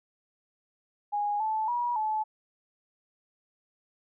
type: tone with pitch steps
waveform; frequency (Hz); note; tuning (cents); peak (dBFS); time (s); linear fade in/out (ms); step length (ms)
sine; 825 / 872 / 963 / 864; G#5 / A5 / B5 / A5; -12 / -16 / -44 / -32; -26; 1.12-2.24; 20; 280
effects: none